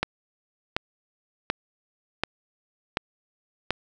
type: click train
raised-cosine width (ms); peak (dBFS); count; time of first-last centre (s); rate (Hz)
0.3; -7; 6; 0.03-3.706; 1.36
effects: none